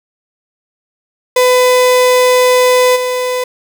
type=tone with level steps; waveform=35% pulse; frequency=502 Hz; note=B4; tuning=28 cents sharp; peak=-5 / -12 dBFS; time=1.36-3.44 s; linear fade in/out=5 ms; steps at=2.95 s; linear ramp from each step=20 ms; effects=7-bit